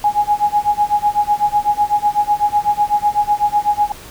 sine tone with tremolo, 830.6 Hz, G#5, in tune, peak -9 dBFS, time 0.04-3.92 s, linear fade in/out 2 ms, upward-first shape sine, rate 8 Hz, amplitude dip 95%, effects pink hiss -37 dBFS RMS until 4.1 s

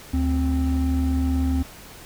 triangle tone pair together, 74 / 262.2 Hz, D2 / C4, +14 / +4 cents, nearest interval octave + minor seventh, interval 2190 cents, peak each -19 / -21 dBFS, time 0.13-1.63 s, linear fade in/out 10 ms, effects pink hiss -43 dBFS RMS until 2.05 s

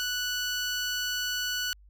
15% pulse tone, 1480 Hz, F#6, in tune, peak -22 dBFS, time 0-1.73 s, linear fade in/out 0 ms, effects added 50 Hz sine -52 dBFS peak until 1.89 s

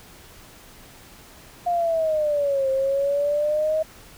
sine exponential two-way sweep, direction down then up, 710 to 530 to 634 Hz, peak -19 dBFS, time 1.66-3.83 s, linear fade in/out 10 ms, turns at 2.7 s, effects pink hiss -47 dBFS RMS until 4.17 s

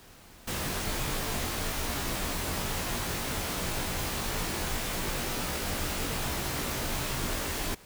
pink noise with comb filter, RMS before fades -32 dBFS, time 0.47-7.75 s, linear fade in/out 10 ms, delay 19 ms, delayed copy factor -0.85, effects pink hiss -53 dBFS RMS until 7.85 s

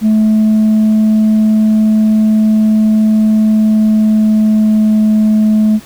sine tone with pitch glide, 216.5 to 215.1 Hz, A3 to A3, -28 to -39 cents, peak -4 dBFS, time 0.01-5.8 s, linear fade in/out 50 ms, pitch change -11 cents, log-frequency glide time 3.43-5.08 s, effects tanh soft clip ceiling -5 dBFS + pink hiss -37 dBFS RMS until 5.85 s

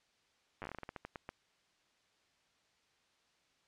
slowing click train, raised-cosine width 0.5 ms, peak -28 dBFS, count 15, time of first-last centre 0.62-1.291 s, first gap 9 ms, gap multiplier 1.23, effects white hiss -73 dBFS RMS until 3.67 s + low-pass 5000 Hz 12 dB/octave

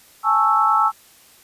sine chord, A major seventh, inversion third, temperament equal, 830.6 / 880 / 1108.7 / 1318.5 Hz, G#5 / A5 / C#6 / E6, 0 / 0 / 0 / 0 cents, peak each -22 / -20 / -22 / -16 dBFS, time 0.23-0.92 s, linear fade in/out 50 ms, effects white hiss -50 dBFS RMS until 1.43 s + resampled to 32000 Hz

